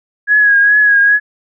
sine tone with vibrato, 1661.2 Hz, G#6, in tune, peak -6 dBFS, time 0.27-1.2 s, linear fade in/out 50 ms, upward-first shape triangle, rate 2.4 Hz, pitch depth 46 cents each way, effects none

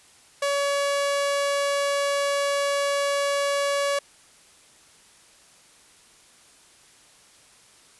sawtooth tone, 565 Hz, C#5, 33 cents sharp, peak -18 dBFS, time 0.42-3.99 s, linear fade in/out 5 ms, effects white hiss -54 dBFS RMS until 7.99 s + resampled to 24000 Hz

